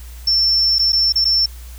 sine tone with dropouts, 5390 Hz, E8, 38 cents sharp, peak -12 dBFS, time 0.27-1.46 s, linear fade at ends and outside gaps 5 ms, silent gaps 0.785-0.793 / 0.922-0.929 / 1.124-1.156 / 1.245-1.252 s, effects added 60 Hz sine -32 dBFS peak until 1.78 s + white hiss -44 dBFS RMS until 1.78 s

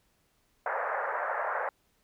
pink band-pass noise, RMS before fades -32 dBFS, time 0.66-1.69 s, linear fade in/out 2 ms, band 520 to 1800 Hz, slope 48 dB/octave, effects pink hiss -71 dBFS RMS until 2.03 s

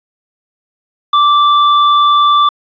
square tone, 1170 Hz, D6, 7 cents flat, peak -7 dBFS, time 1.13-2.49 s, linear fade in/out 5 ms, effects resampled to 11025 Hz + 7-bit

